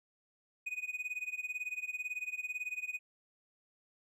triangle tone with tremolo, 2489 Hz, D#7, in tune, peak -32 dBFS, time 0.66-2.99 s, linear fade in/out 10 ms, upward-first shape sine, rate 18 Hz, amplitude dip 90%, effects none

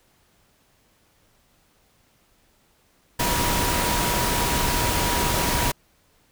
sine tone in noise, 961 Hz, B5, 48 cents flat, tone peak -28 dBFS, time 3.19-5.72 s, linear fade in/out 10 ms, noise pink, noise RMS -23 dBFS, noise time 3.19-5.72 s, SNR -8 dB, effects pink hiss -62 dBFS RMS until 6.31 s

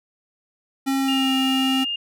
square tone with pitch glide, 270 to 264.3 Hz, C#4 to C4, -45 to +18 cents, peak -20 dBFS, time 0.86-1.85 s, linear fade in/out 20 ms, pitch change -37 cents, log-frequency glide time 1-1.34 s
sine tone, 2822 Hz, F7, 17 cents sharp, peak -23 dBFS, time 1.08-1.96 s, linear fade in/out 5 ms
effects none

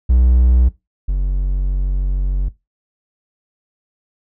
triangle tone pair in turn, 61.74 / 46.59 Hz, B1 / F#1, 0 / +13 cents, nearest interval perfect fourth, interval 487 cents, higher first, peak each -7 / -12 dBFS, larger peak first, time 0.09-0.69 / 1.08-2.49 s, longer second, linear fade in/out 10 ms, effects noise-tail reverb RT60 0.2 s tail -18 dB re dry

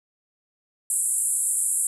white band-pass noise, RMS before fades -24 dBFS, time 0.9-1.87 s, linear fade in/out 2 ms, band 7700 to 11000 Hz, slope 96 dB/octave, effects none

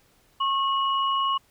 sine tone pair together, 1092 / 2915 Hz, C#6 / F#7, -26 / -26 cents, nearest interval octave + perfect fourth, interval 1700 cents, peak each -22 / -29 dBFS, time 0.4-1.38 s, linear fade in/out 10 ms, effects pink hiss -62 dBFS RMS until 1.5 s

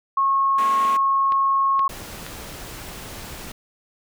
sine tone, 1090 Hz, C#6, 29 cents flat, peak -16 dBFS, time 0.17-1.88 s, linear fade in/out 5 ms
5% pulse chord, A# half-diminished seventh, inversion third, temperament equal, 207.7 / 233.1 / 277.2 / 329.6 Hz, G#3 / A#3 / C#4 / E4, 0 / 0 / 0 / 0 cents, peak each -26 / -25 / -26 / -30 dBFS, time 0.58-0.97 s, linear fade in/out 5 ms
click train, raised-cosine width 0.3 ms, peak -18 dBFS, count 4, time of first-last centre 0.85-2.265 s, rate 2.12 Hz
pink noise, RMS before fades -36 dBFS, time 1.89-3.52 s, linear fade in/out 5 ms
effects none

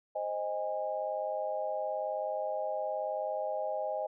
sine chord, Ab major, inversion first, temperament equal with one note detuned, 523.3 / 622.3 / 817.3 Hz, C5 / Eb5 / Ab5, 0 / 0 / -28 cents, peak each -38 / -34 / -37 dBFS, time 0.15-4.07 s, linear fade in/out 10 ms, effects none

